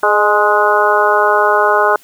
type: harmonic tone with a mistuned harmonic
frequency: 209.2 Hz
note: G#3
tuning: 13 cents sharp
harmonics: 2 / 3 / 4 / 5 / 6 / 7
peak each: -16 / -16 / -16 / -16 / -16 / -16 dBFS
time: 0.03-1.96 s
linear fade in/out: 2 ms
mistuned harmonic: 3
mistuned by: -35 cents
effects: white hiss -46 dBFS RMS until 2.03 s